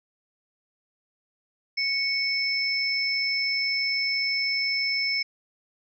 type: tone pair together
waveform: sine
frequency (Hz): 2217 / 5273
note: C#7 / E8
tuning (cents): 0 / 0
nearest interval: octave + minor third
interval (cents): 1500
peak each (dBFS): -26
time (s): 1.77-5.23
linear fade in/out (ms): 10
effects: none